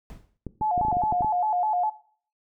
brown noise with exponential decay, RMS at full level -37 dBFS, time 0.1-0.37 s, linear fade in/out 0 ms, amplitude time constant 57 ms
clicks, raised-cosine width 3 ms, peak -20 dBFS, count 12, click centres 0.467 / 0.612 / 0.778 / 0.812 / 0.85 / 0.884 / 0.927 / 0.969 / 1.037 / 1.125 / 1.208 / 1.246 s
sine tone with vibrato, 784 Hz, G5, in tune, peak -22 dBFS, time 0.61-1.9 s, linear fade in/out 10 ms, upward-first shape square, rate 4.9 Hz, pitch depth 160 cents each way
effects noise-tail reverb RT60 0.5 s tail -17 dB re dry

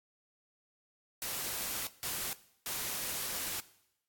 white noise bursts at uneven times, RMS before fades -37 dBFS, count 3, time 1.22-1.87 / 2.03-2.33 / 2.66-3.6 s, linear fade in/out 0 ms, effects noise-tail reverb RT60 0.8 s tail -18 dB re dry + AAC 64 kbps

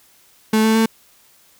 35% pulse tone with pitch steps, 218.1 / 220.8 / 223.5 Hz, A3 / A3 / A3, -15 / +6 / +27 cents, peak -11 dBFS, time 0.53-0.86 s, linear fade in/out 5 ms, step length 110 ms, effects white hiss -53 dBFS RMS until 1.59 s

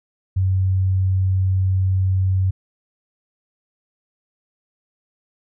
sine tone, 94.3 Hz, F#2, 33 cents sharp, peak -15 dBFS, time 0.36-2.51 s, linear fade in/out 10 ms, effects none

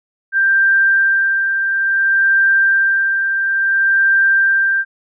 sine tone with tremolo, 1579 Hz, G6, 12 cents sharp, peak -9 dBFS, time 0.32-4.85 s, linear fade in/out 50 ms, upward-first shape sine, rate 0.58 Hz, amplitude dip 45%, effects none

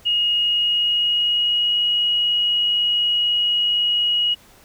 sine tone with pitch glide, 2872 to 2899 Hz, F7 to F#7, +48 to -36 cents, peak -16 dBFS, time 0.05-4.35 s, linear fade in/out 20 ms, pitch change +16 cents, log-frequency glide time 0.34-1.79 s, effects pink hiss -50 dBFS RMS until 4.64 s

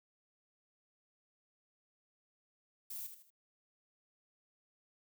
violet noise with echo, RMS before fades -44 dBFS, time 2.9-3.07 s, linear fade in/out 5 ms, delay 78 ms, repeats 3, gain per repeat -8 dB, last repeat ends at 3.304 s, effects none

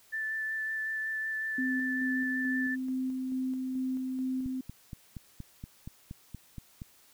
sine tone with vibrato, 1760 Hz, A6, in tune, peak -31 dBFS, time 0.12-2.76 s, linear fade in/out 20 ms, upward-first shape sine, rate 5.4 Hz, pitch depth 11 cents each way
sine tone with tremolo, 259 Hz, C4, 17 cents flat, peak -29 dBFS, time 1.58-4.61 s, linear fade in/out 5 ms, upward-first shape square, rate 2.3 Hz, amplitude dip 25%
click train, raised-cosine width 5 ms, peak -28 dBFS, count 11, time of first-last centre 4.46-6.818 s, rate 4.24 Hz
effects white hiss -61 dBFS RMS until 7.13 s

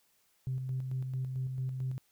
sine tone with tremolo, 130 Hz, C3, 11 cents flat, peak -30 dBFS, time 0.47-1.98 s, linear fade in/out 0 ms, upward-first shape square, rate 4.5 Hz, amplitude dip 40%, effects tanh soft clip ceiling -27 dBFS + white hiss -71 dBFS RMS until 2.11 s

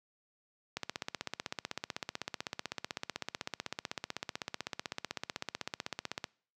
click train, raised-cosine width 0.2 ms, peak -18 dBFS, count 88, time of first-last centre 0.77-6.242 s, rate 15.9 Hz, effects noise-tail reverb RT60 0.5 s tail -25 dB re dry + high-pass 100 Hz 12 dB/octave

